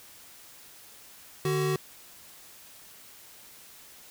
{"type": "tone pair together", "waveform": "square", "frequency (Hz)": [149.6, 377], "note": ["D3", "F#4"], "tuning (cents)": [32, 32], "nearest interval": "octave + major third", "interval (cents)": 1600, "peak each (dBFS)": [-29, -28], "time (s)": [1.45, 1.76], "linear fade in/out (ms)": 2, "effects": ["white hiss -51 dBFS RMS until 4.1 s"]}